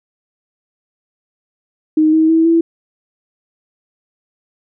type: tone with pitch steps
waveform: sine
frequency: 311.1 / 317.8 / 324.7 / 331.7 Hz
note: D#4 / D#4 / E4 / E4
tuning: 0 / +37 / -26 / +11 cents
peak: -8 dBFS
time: 1.97-2.61 s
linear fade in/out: 5 ms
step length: 160 ms
effects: none